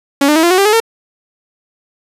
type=tone with pitch steps; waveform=sawtooth; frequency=279.7 / 299.8 / 321.3 / 344.4 / 369.1 / 395.6 / 423.9 / 454.4 Hz; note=C#4 / D4 / E4 / F4 / F#4 / G4 / G#4 / A#4; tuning=+16 / +36 / -44 / -24 / -4 / +16 / +35 / -44 cents; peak=-4 dBFS; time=0.21-0.802 s; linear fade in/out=5 ms; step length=74 ms; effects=resampled to 32000 Hz